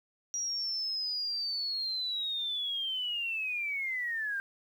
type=linear sweep; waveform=sine; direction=down; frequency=5750 to 1568 Hz; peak=-31 dBFS; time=0.34-4.4 s; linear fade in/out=0 ms; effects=10-bit